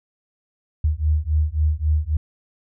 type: beating tone pair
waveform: sine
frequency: 75 / 78.7 Hz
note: D2 / D#2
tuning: +37 / +20 cents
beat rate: 3.7 Hz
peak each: -20 dBFS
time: 0.84-2.17 s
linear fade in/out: 5 ms
effects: none